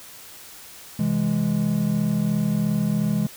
triangle chord, C augmented, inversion none, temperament equal, 130.81 / 164.81 / 207.7 Hz, C3 / E3 / G#3, 0 / 0 / 0 cents, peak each -26 / -22 / -20 dBFS, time 0.99-3.27 s, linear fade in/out 5 ms, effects white hiss -43 dBFS RMS until 3.36 s

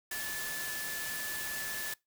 sine tone in noise, 1737 Hz, A6, 23 cents flat, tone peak -39 dBFS, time 0.11-1.94 s, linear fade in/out 5 ms, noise white, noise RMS -39 dBFS, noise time 0.11-1.94 s, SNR -3 dB, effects noise-tail reverb RT60 0.2 s tail -23 dB re dry

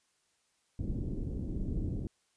pink low-pass noise, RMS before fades -35 dBFS, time 0.79-2.07 s, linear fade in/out 0 ms, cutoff 340 Hz, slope 24 dB/octave, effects white hiss -74 dBFS RMS until 2.36 s + resampled to 22050 Hz

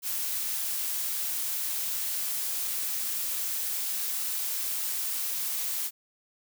blue noise, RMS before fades -31 dBFS, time 0.02-5.91 s, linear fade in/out 50 ms, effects none

